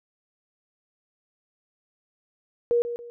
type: tone with echo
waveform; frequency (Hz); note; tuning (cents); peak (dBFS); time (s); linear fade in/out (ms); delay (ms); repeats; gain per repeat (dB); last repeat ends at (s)
sine; 475.1; A#4; +33; -18; 2.71-2.82; 0; 140; 2; -10; 3.1
effects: none